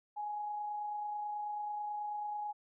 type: tone with amplitude modulation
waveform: sine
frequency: 835 Hz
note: G#5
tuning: 9 cents sharp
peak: -35 dBFS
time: 0.16-2.53 s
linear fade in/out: 20 ms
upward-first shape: sine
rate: 29.2 Hz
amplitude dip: 25%
effects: none